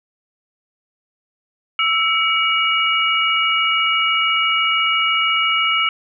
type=tone cluster; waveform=sine; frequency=1320 / 2266 / 2886 Hz; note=E6 / C#7 / F#7; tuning=+2 / +37 / -44 cents; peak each=-19 dBFS; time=1.79-5.89 s; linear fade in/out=2 ms; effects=none